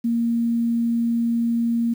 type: tone with quantisation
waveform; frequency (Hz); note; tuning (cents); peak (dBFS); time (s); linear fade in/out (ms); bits
sine; 233.1; A#3; 0; -18; 0.04-1.94; 10; 8
effects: none